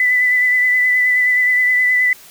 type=tone with vibrato; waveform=sine; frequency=1995 Hz; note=B6; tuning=17 cents sharp; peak=-11 dBFS; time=0-2.13 s; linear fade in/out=2 ms; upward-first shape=sine; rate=9.5 Hz; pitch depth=19 cents each way; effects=white hiss -42 dBFS RMS until 2.3 s